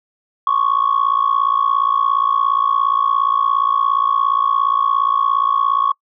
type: tone with amplitude modulation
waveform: sine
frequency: 1108.7 Hz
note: C#6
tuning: in tune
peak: -8 dBFS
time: 0.47-5.92 s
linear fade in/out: 2 ms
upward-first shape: sine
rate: 57.2 Hz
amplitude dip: 90%
effects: noise-tail reverb RT60 0.1 s tail -26 dB re dry + tanh soft clip ceiling -7 dBFS